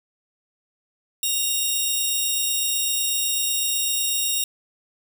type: tone pair together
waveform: 10% pulse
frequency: 2795 / 3736 Hz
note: F7 / A#7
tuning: +1 / +3 cents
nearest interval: perfect fourth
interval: 502 cents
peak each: -17 / -15 dBFS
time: 1.23-4.44 s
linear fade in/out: 2 ms
effects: none